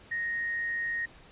sine tone with frequency modulation, 1864.7 Hz, A#6, in tune, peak -29 dBFS, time 0.11-1.06 s, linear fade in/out 10 ms, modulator 136 Hz, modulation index 0.2, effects pink hiss -54 dBFS RMS until 1.31 s + resampled to 8000 Hz

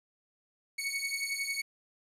sawtooth beating tone pair, 2217 / 2228 Hz, C#7 / C#7, 0 / +8 cents, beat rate 11 Hz, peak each -32 / -32 dBFS, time 0.78-1.62 s, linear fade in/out 10 ms, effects resampled to 32000 Hz + 10-bit

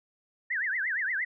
sine tone with vibrato, 1775 Hz, A6, 15 cents sharp, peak -27 dBFS, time 0.5-1.25 s, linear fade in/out 10 ms, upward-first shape triangle, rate 8.6 Hz, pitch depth 300 cents each way, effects none

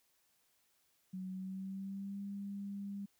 sine tone with pitch glide, 186.6 to 199.99 Hz, F#3 to G3, +15 to +35 cents, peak -40 dBFS, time 1.13-3.06 s, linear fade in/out 10 ms, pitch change +120 cents, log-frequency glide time 1.29-2.22 s, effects white hiss -75 dBFS RMS until 3.19 s

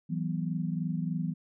sine chord, E suspended second, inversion none, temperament equal with one note detuned, 164.81 / 188.12 / 246.9 Hz, E3 / F#3 / B3, 0 / +29 / 0 cents, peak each -31 / -34 / -37 dBFS, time 0.09-1.34 s, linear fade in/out 20 ms, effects none

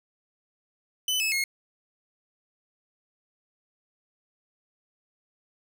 sawtooth tone with pitch steps, 3013 / 2597 / 2158 Hz, F#7 / E7 / C#7, +31 / -26 / -47 cents, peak -21 dBFS, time 1.08-1.44 s, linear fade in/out 2 ms, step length 120 ms, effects none

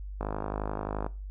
click train, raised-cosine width 1 ms, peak -18 dBFS, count 45, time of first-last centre 0.21-1.064 s, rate 51.5 Hz, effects noise-tail reverb RT60 0.3 s tail -19 dB re dry + added 49 Hz sine -36 dBFS peak until 1.3 s

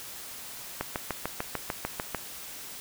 click train, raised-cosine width 0.5 ms, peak -14 dBFS, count 10, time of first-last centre 0.81-2.147 s, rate 6.73 Hz, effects white hiss -42 dBFS RMS until 2.8 s

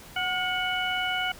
harmonic tone with a mistuned harmonic, 740 Hz, F#5, in tune, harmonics 1 / 2 / 3 / 4, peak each -31 / -30 / -32 / -31 dBFS, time 0.16-1.32 s, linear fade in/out 5 ms, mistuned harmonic 2, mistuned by -52 cents, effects pink hiss -47 dBFS RMS until 1.39 s

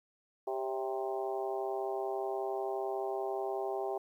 harmonic tone with a mistuned harmonic, 131.3 Hz, C3, 6 cents sharp, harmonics 3 / 4 / 5 / 6 / 7 / 8, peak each -36 / -44 / -39 / -39 / -47 / -49 dBFS, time 0.47-3.98 s, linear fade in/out 5 ms, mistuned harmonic 4, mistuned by +84 cents, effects 11-bit

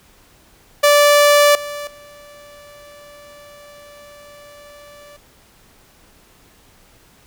sawtooth tone with level steps, 583 Hz, D5, 13 cents flat, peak -5 / -22 / -36 dBFS, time 0.83-5.17 s, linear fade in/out 10 ms, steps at 1.55 / 1.87 s, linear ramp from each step 2 ms, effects pink hiss -51 dBFS RMS until 7.26 s

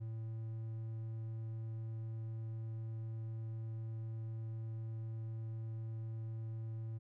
triangle tone, 112 Hz, A2, 31 cents sharp, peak -38 dBFS, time 0-6.99 s, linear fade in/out 20 ms, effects none

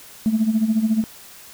sine tone with tremolo, 220 Hz, A3, in tune, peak -12 dBFS, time 0.26-1.04 s, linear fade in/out 0 ms, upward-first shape sine, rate 14 Hz, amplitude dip 75%, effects tanh soft clip ceiling -10 dBFS + white hiss -43 dBFS RMS until 1.53 s

